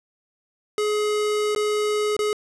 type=tone with dropouts; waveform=square; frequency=421.2 Hz; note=G#4; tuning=24 cents sharp; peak=-21 dBFS; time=0.78-2.33 s; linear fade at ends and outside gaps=1 ms; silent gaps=1.549-1.561 / 2.166-2.191 s; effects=resampled to 24000 Hz + 9-bit